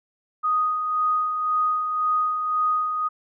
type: tone with tremolo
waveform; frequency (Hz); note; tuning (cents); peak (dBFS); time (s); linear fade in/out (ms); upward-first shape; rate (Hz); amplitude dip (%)
sine; 1244.5; D#6; 0; -18; 0.43-3.09; 20; sine; 1.9; 45
effects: none